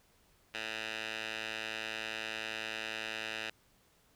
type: tone with band-pass filter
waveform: 10% pulse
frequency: 110 Hz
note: A2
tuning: in tune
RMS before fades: -40 dBFS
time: 0.54-3.5 s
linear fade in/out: 5 ms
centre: 2600 Hz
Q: 1.8
effects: pink hiss -68 dBFS RMS until 4.15 s